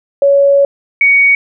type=tone pair in turn; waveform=sine; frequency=560 / 2240 Hz; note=C#5 / C#7; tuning=+18 / +18 cents; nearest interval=2 octaves; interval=2400 cents; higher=second; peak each=-5 dBFS; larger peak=neither; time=0.22-0.65 / 1.01-1.35 s; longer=first; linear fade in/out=2 ms; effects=none